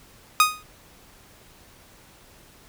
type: tone with exponential decay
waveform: sawtooth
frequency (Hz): 1244.5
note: D#6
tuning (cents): 0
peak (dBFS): -7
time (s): 0.4-0.63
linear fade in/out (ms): 1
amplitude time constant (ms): 49
effects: pink hiss -52 dBFS RMS until 2.68 s